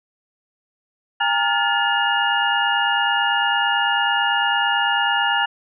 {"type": "tone cluster", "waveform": "sine", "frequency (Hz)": [810, 919, 1414, 1726, 2850], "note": ["G#5", "A#5", "F6", "A6", "F7"], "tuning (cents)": [-43, -25, 21, -34, 34], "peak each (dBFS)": -23, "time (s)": [1.2, 5.46], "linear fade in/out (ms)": 10, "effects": []}